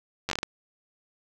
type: slowing click train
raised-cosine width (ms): 0.2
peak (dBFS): -11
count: 7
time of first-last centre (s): 0.29-0.431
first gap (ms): 10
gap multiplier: 1.34
effects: none